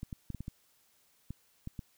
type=clicks; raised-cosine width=5 ms; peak=-27 dBFS; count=9; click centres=0.031 / 0.128 / 0.303 / 0.347 / 0.406 / 0.481 / 1.306 / 1.674 / 1.792 s; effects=white hiss -69 dBFS RMS until 1.97 s